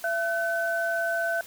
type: tone pair together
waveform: sine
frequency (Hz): 673 / 1515.2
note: E5 / F#6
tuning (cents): +36 / +41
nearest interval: octave + major second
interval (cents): 1405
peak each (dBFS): -27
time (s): 0.04-1.41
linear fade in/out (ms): 2
effects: white hiss -46 dBFS RMS until 1.46 s